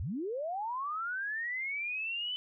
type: linear sweep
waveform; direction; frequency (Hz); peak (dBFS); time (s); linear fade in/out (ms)
sine; up; 61.74 to 3035; -33; 0-2.36; 0
effects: none